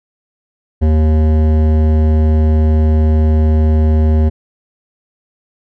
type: tone with hard clipping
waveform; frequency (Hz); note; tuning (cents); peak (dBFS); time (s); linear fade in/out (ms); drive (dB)
sine; 77.78; D#2; 0; -10; 0.81-4.3; 20; 14
effects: none